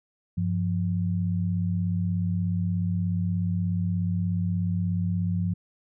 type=tone pair together; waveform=sine; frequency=97.89 / 174.61 Hz; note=G2 / F3; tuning=-2 / 0 cents; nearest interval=minor seventh; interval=1002 cents; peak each=-26 dBFS; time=0.37-5.54 s; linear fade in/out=10 ms; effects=none